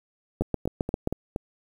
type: two click trains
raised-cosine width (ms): 2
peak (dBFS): -15 / -11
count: 5 / 6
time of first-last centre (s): 0.42-1.361 / 0.41-1.074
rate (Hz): 4.25 / 7.53
effects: 8-bit